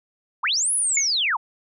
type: linear two-way sweep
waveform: sine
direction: up then down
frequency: 784 to 10690 to 784 Hz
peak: -19 dBFS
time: 0.43-1.37 s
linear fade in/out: 10 ms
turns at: 0.73 s
type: tone with exponential decay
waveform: sine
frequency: 2204 Hz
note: C#7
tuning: 11 cents flat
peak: -16 dBFS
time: 0.97-1.09 s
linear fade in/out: 2 ms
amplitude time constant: 25 ms
effects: none